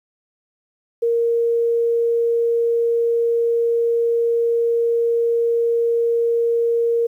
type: tone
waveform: sine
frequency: 466.2 Hz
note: A#4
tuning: in tune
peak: -15 dBFS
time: 1.02-7.07 s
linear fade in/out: 10 ms
effects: 9-bit